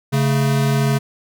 square tone pair together, 138.59 / 220 Hz, C#3 / A3, 0 / 0 cents, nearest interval minor sixth, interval 800 cents, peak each -16 / -23 dBFS, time 0.12-0.99 s, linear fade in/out 20 ms, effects none

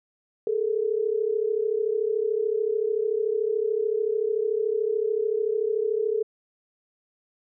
sine tone pair together, 418.6 / 452.2 Hz, G#4 / A4, +14 / +47 cents, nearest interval minor second, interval 133 cents, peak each -25 dBFS, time 0.47-6.23 s, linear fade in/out 2 ms, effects none

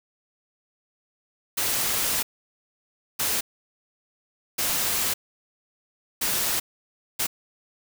white noise bursts at uneven times, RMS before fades -25 dBFS, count 5, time 1.57-2.23 / 3.19-3.41 / 4.58-5.14 / 6.21-6.6 / 7.19-7.27 s, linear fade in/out 10 ms, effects none

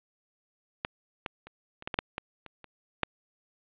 clicks, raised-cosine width 0.3 ms, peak -12 / -16 / -29 / -27 / -16 / -14 / -7 / -16 / -27 / -29 / -8 dBFS, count 11, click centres 0.849 / 1.262 / 1.47 / 1.824 / 1.875 / 1.942 / 1.989 / 2.181 / 2.463 / 2.643 / 3.033 s, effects resampled to 8000 Hz + 8-bit

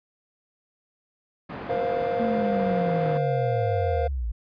pink band-pass noise, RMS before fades -36 dBFS, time 1.49-3.18 s, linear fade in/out 10 ms, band 120 to 1500 Hz, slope 12 dB/octave
triangle chord, Bb suspended second, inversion none, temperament equal with one note detuned, 476.5 / 523.3 / 698.5 Hz, Bb4 / C5 / F5, +38 / 0 / 0 cents, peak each -26 dBFS, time 1.69-4.08 s, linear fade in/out 10 ms
sine linear sweep, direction down, 230 to 51.91 Hz, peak -25 dBFS, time 2.19-4.32 s, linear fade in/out 10 ms
effects resampled to 11025 Hz

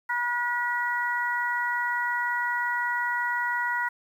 harmonic tone, 482.8 Hz, B4, 39 cents flat, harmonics 2 / 3 / 4, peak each -29 / -29 / -29 dBFS, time 0.09-3.89 s, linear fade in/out 10 ms, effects 9-bit

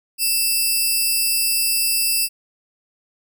10% pulse tone pair together, 2648 / 4840 Hz, E7 / D#8, +7 / -49 cents, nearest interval minor seventh, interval 1044 cents, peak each -13 / -12 dBFS, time 0.18-2.29 s, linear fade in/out 50 ms, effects none

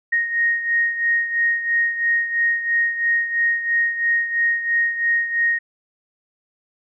sine beating tone pair, 1864.7 / 1867.7 Hz, A#6 / A#6, 0 / +3 cents, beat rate 3 Hz, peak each -18 / -24 dBFS, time 0.12-5.59 s, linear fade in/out 10 ms, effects none

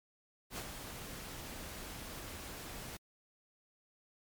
pink noise with ADSR envelope, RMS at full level -40 dBFS, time 0.5-2.97 s, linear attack 76 ms, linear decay 60 ms, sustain -6 dB, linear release 6 ms, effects MP3 96 kbps

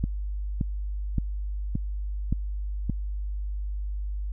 click train, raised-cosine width 5 ms, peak -13 dBFS, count 6, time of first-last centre 0.04-2.897 s, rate 1.75 Hz, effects added 50 Hz sine -28 dBFS peak until 4.32 s

